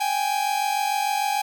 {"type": "tone pair together", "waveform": "45% pulse", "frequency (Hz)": [786.3, 833], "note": ["G5", "G#5"], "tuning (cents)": [5, 5], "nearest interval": "minor second", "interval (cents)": 100, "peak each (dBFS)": [-25, -24], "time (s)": [0, 1.42], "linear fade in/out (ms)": 10, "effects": ["9-bit"]}